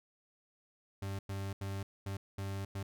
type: tone bursts at uneven times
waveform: 40% pulse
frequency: 98 Hz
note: G2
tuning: in tune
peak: -36 dBFS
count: 6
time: 1.02-1.19 / 1.29-1.53 / 1.61-1.83 / 2.06-2.17 / 2.38-2.65 / 2.75-2.83 s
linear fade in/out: 5 ms
effects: none